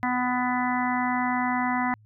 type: harmonic tone with a mistuned harmonic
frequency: 249.5 Hz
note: B3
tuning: 18 cents sharp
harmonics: 1 / 3 / 4 / 5 / 6 / 7 / 8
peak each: -27 / -29 / -29 / -35 / -37 / -35 / -32 dBFS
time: 0.03-1.94 s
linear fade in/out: 0 ms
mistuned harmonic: 6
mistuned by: -20 cents
effects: added 107 Hz sine -52 dBFS peak until 2.05 s